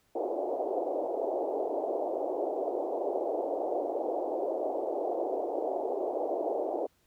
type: band-pass noise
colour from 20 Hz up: white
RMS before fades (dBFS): -32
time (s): 0.15-6.87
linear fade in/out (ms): 10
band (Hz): 320 to 740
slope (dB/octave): 48
effects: pink hiss -70 dBFS RMS until 7.06 s